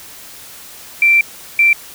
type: tone bursts at uneven times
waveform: sine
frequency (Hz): 2349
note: D7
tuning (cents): 0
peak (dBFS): -7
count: 2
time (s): 1.02-1.21 / 1.59-1.73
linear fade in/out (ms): 2
effects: white hiss -36 dBFS RMS until 1.94 s